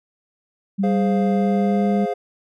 sine tone with pitch glide, 196 to 201 Hz, G3 to G3, 0 to +44 cents, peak -17 dBFS, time 0.78-2.06 s, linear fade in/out 20 ms, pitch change +44 cents, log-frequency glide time 1.28-1.84 s
triangle chord, F minor, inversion first, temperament equal, 415.3 / 523.3 / 698.5 Hz, Ab4 / C5 / F5, 0 / 0 / 0 cents, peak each -23 / -25 / -23 dBFS, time 0.83-2.14 s, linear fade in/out 10 ms
effects none

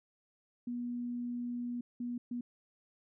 sine tone bursts at uneven times, 242.1 Hz, B3, 34 cents flat, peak -35 dBFS, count 3, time 0.67-1.81 / 2-2.18 / 2.31-2.41 s, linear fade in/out 5 ms, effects none

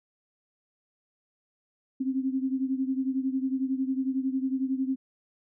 sine beating tone pair, 261.6 / 272.6 Hz, C4 / C#4, 0 / -29 cents, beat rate 11 Hz, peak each -27 / -31 dBFS, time 2-4.96 s, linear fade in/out 10 ms, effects none

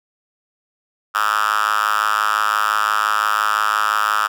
5% pulse tone with high-pass filter, 105.8 Hz, G#2, 33 cents sharp, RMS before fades -18 dBFS, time 1.14-4.28 s, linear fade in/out 20 ms, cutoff 1300 Hz, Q 5.6, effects none

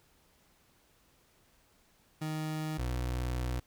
30% pulse tone pair in turn, 155.56 / 61.73 Hz, D#3 / B1, 0 / 0 cents, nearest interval octave + major third, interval 1600 cents, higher first, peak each -31 / -29 dBFS, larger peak second, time 2.21-2.78 / 2.78-3.6 s, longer second, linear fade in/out 10 ms, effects pink hiss -67 dBFS RMS until 3.66 s

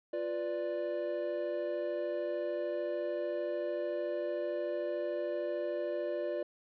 triangle chord, B diminished, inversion second, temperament equal, 349.2 / 493.9 / 587.3 Hz, F4 / B4 / D5, 0 / 0 / 0 cents, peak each -36 / -38 / -33 dBFS, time 0.13-6.43 s, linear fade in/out 5 ms, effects resampled to 11025 Hz

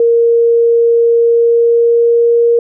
sine tone with pitch glide, 466.2 to 469.2 Hz, A#4 to A#4, 0 to +11 cents, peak -6 dBFS, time 0-2.59 s, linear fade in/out 2 ms, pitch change +11 cents, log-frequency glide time 1.17-2.35 s, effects none

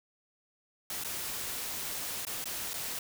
white noise with dropouts, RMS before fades -37 dBFS, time 0.9-2.99 s, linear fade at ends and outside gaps 2 ms, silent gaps 1.038-1.046 / 2.251-2.268 / 2.442-2.456 / 2.734-2.74 s, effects none

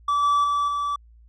triangle tone with level steps, 1155 Hz, D6, 29 cents flat, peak -17 / -15 / -18 / -21 dBFS, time 0.08-0.96 s, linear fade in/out 5 ms, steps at 0.23 / 0.44 / 0.68 s, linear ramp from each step 2 ms, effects added 57 Hz sine -48 dBFS peak until 1.28 s + resampled to 22050 Hz

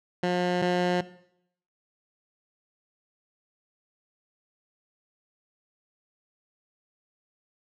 15% pulse tone pair in turn, 178.6 / 178.6 Hz, F3 / F3, +39 / +39 cents, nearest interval unison, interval 0 cents, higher neither, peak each -17 / -16 dBFS, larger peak second, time 0.23-0.62 / 0.62-1.01 s, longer neither, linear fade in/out 5 ms, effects noise-tail reverb RT60 0.7 s tail -17 dB re dry + low-pass 4000 Hz 12 dB/octave

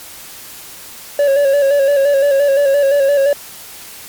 triangle tone with vibrato, 560 Hz, C#5, 18 cents sharp, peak -7 dBFS, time 1.19-3.33 s, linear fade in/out 2 ms, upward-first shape square, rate 5.8 Hz, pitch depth 42 cents each way, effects white hiss -34 dBFS RMS until 4.08 s + MP3 96 kbps

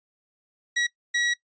sawtooth tone bursts at uneven times, 1919 Hz, A#6, 50 cents sharp, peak -18 dBFS, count 2, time 0.76-0.87 / 1.14-1.34 s, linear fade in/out 10 ms, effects noise-tail reverb RT60 0.1 s tail -22 dB re dry + resampled to 16000 Hz

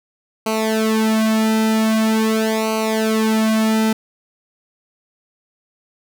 sawtooth tone with flanger, 220 Hz, A3, in tune, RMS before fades -17 dBFS, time 0.46-3.93 s, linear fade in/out 5 ms, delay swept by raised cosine 0.57 to 2.77 ms, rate 0.44 Hz, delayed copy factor -0.95, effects none

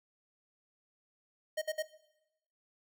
square tone bursts, 622.3 Hz, D#5, in tune, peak -32 dBFS, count 3, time 1.57-1.826 s, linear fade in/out 10 ms, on 48 ms, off 56 ms, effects noise-tail reverb RT60 0.9 s tail -17 dB re dry

